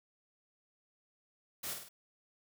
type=noise with echo; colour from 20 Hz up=white; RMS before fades=-40 dBFS; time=1.63-1.74 s; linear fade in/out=10 ms; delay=50 ms; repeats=3; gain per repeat=-5 dB; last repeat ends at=1.89 s; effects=none